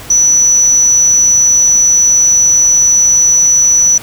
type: tone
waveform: sine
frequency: 5930 Hz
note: F#8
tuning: 3 cents sharp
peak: -4 dBFS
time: 0.1-3.98 s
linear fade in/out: 5 ms
effects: tanh soft clip ceiling -1 dBFS + pink hiss -30 dBFS RMS until 4.02 s